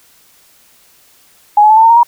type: tone with pitch steps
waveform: sine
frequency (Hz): 833 / 851.5 / 870.4 / 889.7 / 909.4 / 929.6 / 950.3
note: G#5 / G#5 / A5 / A5 / A#5 / A#5 / A#5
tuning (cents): +5 / +43 / -19 / +19 / -43 / -5 / +33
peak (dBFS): -3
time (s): 1.57-2.032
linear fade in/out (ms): 5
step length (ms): 66
effects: white hiss -48 dBFS RMS until 2.07 s